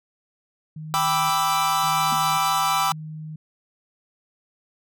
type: tone with tremolo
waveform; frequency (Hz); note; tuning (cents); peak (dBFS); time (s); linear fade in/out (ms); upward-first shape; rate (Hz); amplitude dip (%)
sine; 155.56; D#3; 0; -32; 0.76-3.36; 5; square; 0.93; 60
type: chord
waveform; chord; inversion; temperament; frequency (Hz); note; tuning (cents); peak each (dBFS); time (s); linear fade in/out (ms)
45% pulse; E minor seventh; first; equal; 784 / 987.8 / 1174.7 / 1318.5; G5 / B5 / D6 / E6; 0 / 0 / 0 / 0; -25; 0.94-2.92; 0
type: tone with exponential decay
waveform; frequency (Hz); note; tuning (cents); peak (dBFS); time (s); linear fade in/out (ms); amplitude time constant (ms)
sine; 230; A#3; -23; -27; 2.12-2.23; 2; 22
effects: none